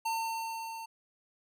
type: tone with level ramp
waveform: square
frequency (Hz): 904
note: A5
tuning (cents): +47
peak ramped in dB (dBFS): -30 to -41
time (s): 0.05-0.86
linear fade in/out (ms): 10
effects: none